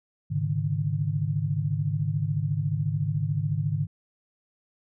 sine chord, Ab suspended fourth, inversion none, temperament equal with one note detuned, 103.83 / 138.59 / 152.54 Hz, Ab2 / Db3 / Eb3, 0 / 0 / -34 cents, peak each -29 / -29 / -27 dBFS, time 0.3-3.87 s, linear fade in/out 20 ms, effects none

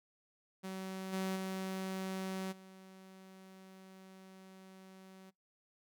sawtooth tone with level steps, 189.5 Hz, F#3, 42 cents sharp, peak -37 / -31 / -34 / -50 dBFS, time 0.63-5.31 s, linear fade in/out 20 ms, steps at 1.12 / 1.35 / 2.51 s, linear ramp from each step 20 ms, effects noise-tail reverb RT60 0.2 s tail -25 dB re dry

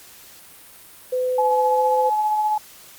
sine tone with pitch glide, 506 to 510.4 Hz, B4 to C5, +42 to -43 cents, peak -19 dBFS, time 1.12-2.1 s, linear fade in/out 10 ms, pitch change +15 cents, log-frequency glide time 1.63-1.88 s
sine tone with tremolo, 852 Hz, G#5, 44 cents sharp, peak -16 dBFS, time 1.38-2.58 s, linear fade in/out 5 ms, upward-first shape triangle, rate 15 Hz, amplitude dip 35%
effects white hiss -45 dBFS RMS until 2.98 s + Opus 48 kbps

